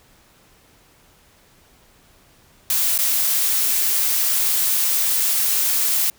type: noise with dropouts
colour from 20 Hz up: blue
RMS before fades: -19 dBFS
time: 2.7-6.1 s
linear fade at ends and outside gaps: 1 ms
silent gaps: 2.979-2.988 s
effects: pink hiss -54 dBFS RMS until 6.18 s